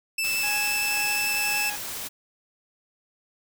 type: tone with vibrato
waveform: sawtooth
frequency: 2637 Hz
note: E7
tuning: in tune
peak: -21 dBFS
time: 0.18-1.7 s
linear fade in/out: 5 ms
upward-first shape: sine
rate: 11 Hz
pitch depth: 9 cents each way
type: noise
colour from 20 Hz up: white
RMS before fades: -34 dBFS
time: 0.23-2.09 s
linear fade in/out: 20 ms
type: tone with tremolo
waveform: 20% pulse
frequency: 830.6 Hz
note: G#5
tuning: in tune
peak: -25 dBFS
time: 0.43-1.76 s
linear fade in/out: 5 ms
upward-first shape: sine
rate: 2 Hz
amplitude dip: 40%
effects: none